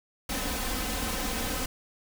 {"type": "noise with comb filter", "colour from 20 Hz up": "pink", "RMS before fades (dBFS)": -31, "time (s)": [0.29, 1.66], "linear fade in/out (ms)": 5, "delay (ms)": 3.9, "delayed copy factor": 0.8, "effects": []}